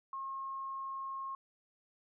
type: tone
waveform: sine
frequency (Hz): 1078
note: C#6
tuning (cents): -49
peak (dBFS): -38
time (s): 0.13-1.35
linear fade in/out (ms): 2
effects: none